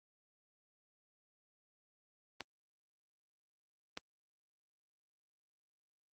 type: clicks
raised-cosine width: 0.2 ms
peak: -22 dBFS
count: 2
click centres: 2.407 / 3.974 s
effects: high-pass 150 Hz 12 dB/octave + Opus 24 kbps